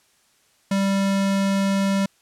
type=tone; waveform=square; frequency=196 Hz; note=G3; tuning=in tune; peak=-19 dBFS; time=0.71-2.06 s; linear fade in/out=5 ms; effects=white hiss -61 dBFS RMS until 2.21 s + low-pass 10000 Hz 12 dB/octave